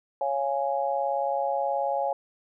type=chord; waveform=sine; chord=Db major; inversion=none; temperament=just; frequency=554.4 / 693 / 831.5 Hz; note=Db5 / F5 / Ab5; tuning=0 / -14 / +2 cents; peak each=-28 / -30 / -28 dBFS; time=0.21-2.13 s; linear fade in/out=2 ms; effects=none